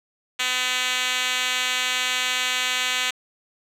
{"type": "tone with band-pass filter", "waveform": "5% pulse", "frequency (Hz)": 252.9, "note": "B3", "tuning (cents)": 41, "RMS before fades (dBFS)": -24, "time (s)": [0.39, 3.11], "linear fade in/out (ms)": 10, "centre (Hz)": 4100, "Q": 1.1, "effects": []}